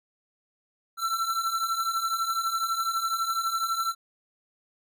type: beating tone pair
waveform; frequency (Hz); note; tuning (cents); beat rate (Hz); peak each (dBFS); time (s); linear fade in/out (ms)
square; 1335 / 1347; E6 / E6; +22 / +37; 12; -32 / -28; 0.97-3.95; 50
effects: none